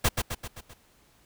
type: noise with echo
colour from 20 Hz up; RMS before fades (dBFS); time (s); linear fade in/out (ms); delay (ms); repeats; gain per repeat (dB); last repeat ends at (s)
pink; -22; 0.04-0.09; 10; 130; 5; -5; 0.74
effects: pink hiss -62 dBFS RMS until 1.25 s